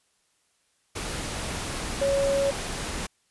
sine tone in noise, 554.4 Hz, C#5, in tune, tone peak -21 dBFS, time 2.01-2.51 s, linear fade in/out 10 ms, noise pink, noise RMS -32 dBFS, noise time 0.95-3.07 s, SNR +8 dB, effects white hiss -69 dBFS RMS until 3.3 s + resampled to 24000 Hz

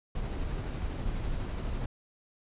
brown noise with tremolo, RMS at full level -32 dBFS, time 0.15-1.86 s, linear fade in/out 5 ms, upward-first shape sine, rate 12 Hz, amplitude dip 25%, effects resampled to 8000 Hz

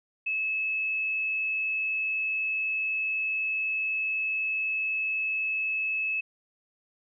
sine tone, 2596 Hz, E7, 27 cents flat, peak -26 dBFS, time 0.26-6.21 s, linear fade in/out 10 ms, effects none

